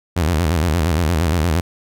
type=tone with vibrato; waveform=sawtooth; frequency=82 Hz; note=E2; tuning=9 cents flat; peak=-11 dBFS; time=0.16-1.61 s; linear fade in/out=10 ms; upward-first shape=square; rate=8.6 Hz; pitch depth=130 cents each way; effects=none